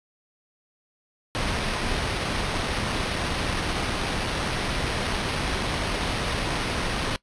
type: noise with sample-and-hold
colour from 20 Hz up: pink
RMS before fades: -27 dBFS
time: 1.35-7.16 s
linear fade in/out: 0 ms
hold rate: 7350 Hz
effects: noise-tail reverb RT60 0.1 s tail -21 dB re dry + resampled to 22050 Hz